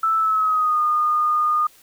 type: tone with pitch glide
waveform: sine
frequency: 1318 to 1222.7 Hz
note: E6 to D#6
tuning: -1 to -31 cents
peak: -16 dBFS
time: 0.03-1.67 s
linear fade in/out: 5 ms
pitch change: -130 cents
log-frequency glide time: 0.18-0.81 s
effects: white hiss -52 dBFS RMS until 1.82 s